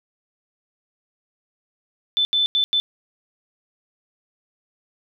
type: tone bursts at uneven times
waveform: sine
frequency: 3520 Hz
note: A7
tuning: in tune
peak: -16 dBFS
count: 4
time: 2.17-2.25 / 2.33-2.46 / 2.55-2.64 / 2.73-2.8 s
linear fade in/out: 0 ms
effects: none